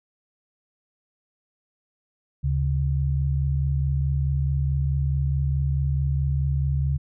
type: tone pair together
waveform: sine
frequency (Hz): 73.42 / 138.08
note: D2 / C#3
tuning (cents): 0 / -6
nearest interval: major seventh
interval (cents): 1094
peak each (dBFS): -23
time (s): 2.43-6.98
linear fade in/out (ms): 20
effects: none